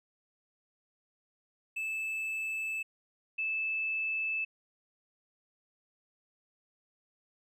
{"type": "tone pair in turn", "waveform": ["triangle", "sine"], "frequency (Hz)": [2624, 2624], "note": ["E7", "E7"], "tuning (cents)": [-9, -9], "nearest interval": "unison", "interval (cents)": 0, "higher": "neither", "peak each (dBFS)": [-31, -30], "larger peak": "second", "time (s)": [[1.76, 2.83], [3.38, 4.45]], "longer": "neither", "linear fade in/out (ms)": 10, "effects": []}